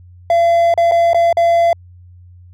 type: tone with dropouts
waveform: triangle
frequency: 680 Hz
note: F5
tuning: 46 cents flat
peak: -7 dBFS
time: 0.3-1.73 s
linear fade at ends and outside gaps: 2 ms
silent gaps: 0.74-0.776 / 0.913-0.919 / 1.133-1.145 / 1.328-1.37 s
effects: added 89 Hz sine -38 dBFS peak until 2.53 s